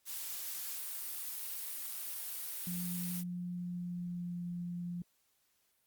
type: noise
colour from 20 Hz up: blue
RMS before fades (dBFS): -41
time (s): 0.05-3.24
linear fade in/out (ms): 50
type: tone with pitch glide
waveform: sine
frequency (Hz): 177.2 to 174.76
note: F3 to F3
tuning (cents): +25 to +1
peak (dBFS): -37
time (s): 2.67-5.02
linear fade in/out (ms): 2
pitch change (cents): -24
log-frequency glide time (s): 3.54-4.44
effects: white hiss -75 dBFS RMS until 5.86 s + Opus 48 kbps